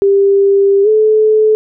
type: tone with pitch glide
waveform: sine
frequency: 396.3 to 432.2 Hz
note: G4 to A4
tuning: +19 to -31 cents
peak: -6 dBFS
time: 0.02-1.55 s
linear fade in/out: 0 ms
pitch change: +150 cents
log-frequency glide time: 0.83-0.88 s
effects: none